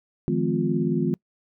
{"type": "tone cluster", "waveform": "sine", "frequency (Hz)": [153.9, 172.6, 211.4, 256.9, 353.2], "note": ["D#3", "F3", "G#3", "C4", "F4"], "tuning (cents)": [-19, -20, 31, -32, 20], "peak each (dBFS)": -27, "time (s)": [0.28, 1.14], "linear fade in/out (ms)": 0, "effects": ["noise-tail reverb RT60 0.1 s tail -26 dB re dry"]}